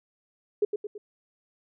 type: tone with echo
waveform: sine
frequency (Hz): 415.3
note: G#4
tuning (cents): 0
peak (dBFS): -19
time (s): 0.62-0.65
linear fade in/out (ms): 5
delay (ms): 110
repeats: 3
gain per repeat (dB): -6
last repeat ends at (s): 0.98
effects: none